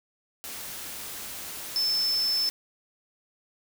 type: tone in noise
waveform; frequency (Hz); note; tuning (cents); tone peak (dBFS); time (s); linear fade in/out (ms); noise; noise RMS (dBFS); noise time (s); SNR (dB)
sine; 5274; E8; 0; -23; 1.76-2.49; 0; white; -38; 0.44-2.5; +12
effects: none